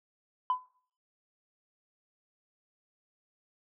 sine tone with exponential decay, 1007 Hz, B5, 33 cents sharp, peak -21 dBFS, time 0.5-0.66 s, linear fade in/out 1 ms, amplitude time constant 34 ms, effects noise-tail reverb RT60 0.5 s tail -20 dB re dry + tanh soft clip ceiling -21 dBFS

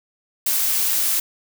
blue noise, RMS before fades -20 dBFS, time 0.46-1.2 s, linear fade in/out 5 ms, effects none

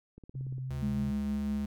click train, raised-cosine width 3 ms, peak -36 dBFS, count 8, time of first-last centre 0.18-0.582 s, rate 17.4 Hz
sine tone with vibrato, 130.81 Hz, C3, in tune, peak -34 dBFS, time 0.34-1.12 s, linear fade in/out 20 ms, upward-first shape sine, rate 3 Hz, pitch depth 19 cents each way
square tone, 71.5 Hz, D2, 46 cents flat, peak -39 dBFS, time 0.7-1.66 s, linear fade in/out 5 ms
sine tone with pitch glide, 207.7 to 209.6 Hz, G#3 to G#3, 0 to +16 cents, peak -30 dBFS, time 0.82-1.66 s, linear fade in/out 10 ms, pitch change +16 cents, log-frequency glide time 1.08-1.42 s
effects none

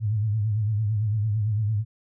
sine tone with vibrato, 106.8 Hz, G#2, 49 cents sharp, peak -21 dBFS, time 0-1.85 s, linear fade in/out 50 ms, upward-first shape triangle, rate 8.9 Hz, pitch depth 110 cents each way, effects none

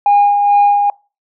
sine tone with tremolo, 815 Hz, G#5, 33 cents flat, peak -4 dBFS, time 0.06-0.9 s, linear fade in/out 2 ms, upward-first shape sine, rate 2.3 Hz, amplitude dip 45%, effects noise-tail reverb RT60 0.3 s tail -24 dB re dry + tanh soft clip ceiling -4 dBFS

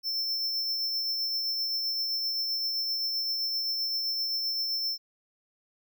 square tone with tremolo, 5340 Hz, E8, 22 cents sharp, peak -27 dBFS, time 0.03-4.98 s, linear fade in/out 50 ms, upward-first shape triangle, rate 7.7 Hz, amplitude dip 30%, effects none

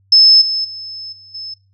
sine tone with level steps, 5230 Hz, E8, 15 cents flat, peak -4 / -15 / -26 / -38 / -25 dBFS, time 0.12-1.54 s, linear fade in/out 5 ms, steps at 0.41 / 0.64 / 1.12 / 1.34 s, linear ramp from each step 10 ms, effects noise-tail reverb RT60 0.3 s tail -19 dB re dry + added 97 Hz sine -53 dBFS peak until 1.73 s

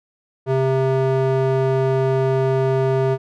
square tone with band-pass filter, 132.6 Hz, C3, 23 cents sharp, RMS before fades -18 dBFS, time 0.46-3.18 s, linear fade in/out 50 ms, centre 450 Hz, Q 1.1, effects none

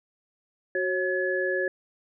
sine tone cluster, 371.5 / 544 / 1703 Hz, F#4 / C#5 / G#6, +7 / -33 / +43 cents, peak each -28 / -29 / -28 dBFS, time 0.75-1.68 s, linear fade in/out 2 ms, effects none

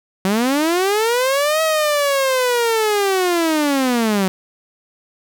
sawtooth linear two-way sweep, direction up then down, 183.9 to 643 to 183.9 Hz, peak -11 dBFS, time 0.25-4.28 s, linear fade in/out 0 ms, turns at 1.62 s, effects none

